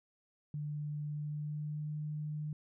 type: tone with pitch glide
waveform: sine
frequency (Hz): 148.6 to 151.11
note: D3 to D3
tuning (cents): +21 to +50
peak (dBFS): -36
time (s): 0.54-2.53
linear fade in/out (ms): 2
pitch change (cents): +29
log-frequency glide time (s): 1.12-1.93
effects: none